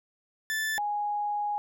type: tone pair in turn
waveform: 40% pulse / sine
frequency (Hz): 1755 / 828.2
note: A6 / G#5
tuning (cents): -5 / -5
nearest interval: octave + minor second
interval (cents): 1300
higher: first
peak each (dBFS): -27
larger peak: neither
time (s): 0.5-0.78 / 0.78-1.58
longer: second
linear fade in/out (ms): 0
effects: none